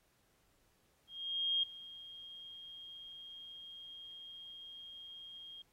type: tone with ADSR envelope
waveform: sine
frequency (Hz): 3236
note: G#7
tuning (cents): -46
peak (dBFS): -29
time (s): 1.07-5.62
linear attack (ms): 560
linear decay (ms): 7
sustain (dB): -19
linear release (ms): 3
effects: pink hiss -74 dBFS RMS until 5.72 s + AAC 48 kbps